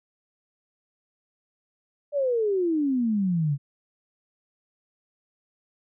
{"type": "exponential sweep", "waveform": "sine", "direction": "down", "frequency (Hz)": [595, 136.3], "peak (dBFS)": -21, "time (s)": [2.12, 3.58], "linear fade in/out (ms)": 50, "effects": []}